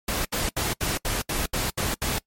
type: noise bursts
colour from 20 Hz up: pink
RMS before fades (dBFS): -26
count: 9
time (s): 0.08-2.186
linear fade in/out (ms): 5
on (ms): 170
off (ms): 72
effects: noise-tail reverb RT60 0.1 s tail -24 dB re dry + MP3 64 kbps